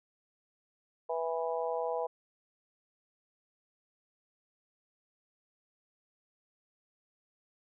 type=harmonic tone; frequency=164.4 Hz; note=E3; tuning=4 cents flat; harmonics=3 / 4 / 5 / 6; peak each=-34 / -36 / -38 / -40 dBFS; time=1.09-2.07 s; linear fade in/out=10 ms; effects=none